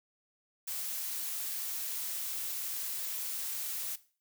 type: noise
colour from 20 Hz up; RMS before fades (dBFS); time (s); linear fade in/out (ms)
blue; -37; 0.67-3.96; 10
effects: noise-tail reverb RT60 0.4 s tail -17 dB re dry